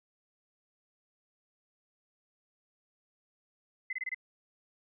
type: tone bursts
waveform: sine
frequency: 2040 Hz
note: C7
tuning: 44 cents flat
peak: -32 dBFS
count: 5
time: 3.9-4.146 s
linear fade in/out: 5 ms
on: 30 ms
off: 24 ms
effects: none